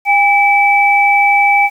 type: tone pair together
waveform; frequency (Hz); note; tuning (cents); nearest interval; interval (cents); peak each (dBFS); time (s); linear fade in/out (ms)
sine; 808.3 / 2306; G#5 / D7; -47 / -32; octave + tritone; 1815; -10; 0.05-1.7; 50
effects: 7-bit